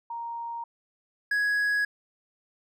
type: tone pair in turn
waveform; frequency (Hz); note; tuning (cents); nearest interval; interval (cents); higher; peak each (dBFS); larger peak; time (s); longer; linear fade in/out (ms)
sine / triangle; 933 / 1667.7; A#5 / G#6; +1 / +7; minor seventh; 1006; second; -32 / -21; second; 0.1-0.64 / 1.31-1.85; neither; 5
effects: none